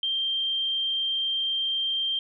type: tone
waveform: sine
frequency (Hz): 3166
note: G7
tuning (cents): +17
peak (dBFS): -24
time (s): 0.03-2.19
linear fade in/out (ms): 2
effects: none